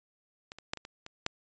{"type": "clicks", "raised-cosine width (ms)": 0.2, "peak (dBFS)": [-25, -28, -14, -25, -27, -26, -12], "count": 7, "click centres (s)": [0.519, 0.586, 0.735, 0.773, 0.851, 1.064, 1.264], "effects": ["resampled to 16000 Hz"]}